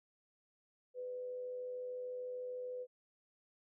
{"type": "tone with amplitude modulation", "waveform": "sine", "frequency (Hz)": 500, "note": "B4", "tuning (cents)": 21, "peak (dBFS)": -39, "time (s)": [0.94, 2.87], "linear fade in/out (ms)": 50, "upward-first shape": "sine", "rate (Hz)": 93.4, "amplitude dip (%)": 30, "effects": []}